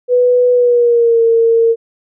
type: tone with pitch glide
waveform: sine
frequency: 493.9 to 458.2 Hz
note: B4 to A#4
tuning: 0 to -30 cents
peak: -7 dBFS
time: 0.08-1.76 s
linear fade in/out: 50 ms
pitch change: -130 cents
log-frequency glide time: 0.52-1.22 s
effects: none